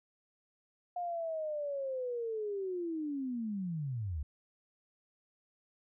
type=linear sweep; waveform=sine; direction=down; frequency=716 to 67 Hz; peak=-34 dBFS; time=0.96-4.23 s; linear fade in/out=5 ms; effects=none